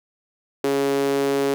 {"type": "tone with high-pass filter", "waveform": "sawtooth", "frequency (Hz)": 138.9, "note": "C#3", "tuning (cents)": 4, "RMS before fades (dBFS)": -21, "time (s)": [0.64, 1.54], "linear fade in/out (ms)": 0, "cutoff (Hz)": 360, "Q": 7.7, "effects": []}